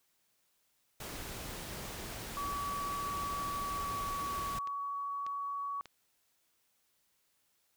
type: noise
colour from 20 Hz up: pink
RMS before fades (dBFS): -43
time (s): 1-4.59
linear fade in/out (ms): 5
type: tone with pitch glide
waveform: sine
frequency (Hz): 1139 to 1126.6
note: C#6 to C#6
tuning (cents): +47 to +28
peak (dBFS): -35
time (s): 2.37-5.81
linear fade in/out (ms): 0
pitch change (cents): -19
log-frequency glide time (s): 3.59-4.7
type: click train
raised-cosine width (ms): 0.2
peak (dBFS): -31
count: 5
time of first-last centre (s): 3.49-5.857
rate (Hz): 1.69
effects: white hiss -75 dBFS RMS until 7.76 s